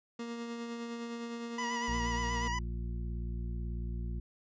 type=tone with tremolo; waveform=30% pulse; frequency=234.2 Hz; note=A#3; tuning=8 cents sharp; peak=-34 dBFS; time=0.19-2.48 s; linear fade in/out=5 ms; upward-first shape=triangle; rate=9.8 Hz; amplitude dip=35%
type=tone with vibrato; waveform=25% pulse; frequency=975 Hz; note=B5; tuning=23 cents flat; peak=-30 dBFS; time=1.58-2.59 s; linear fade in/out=5 ms; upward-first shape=sine; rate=8.4 Hz; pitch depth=43 cents each way
type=harmonic tone; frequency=58.2 Hz; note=A#1; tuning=2 cents flat; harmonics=1 / 2 / 3 / 4 / 6; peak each=-35 / -43 / -45 / -49 / -53 dBFS; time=1.88-4.2 s; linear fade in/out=5 ms
effects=resampled to 16000 Hz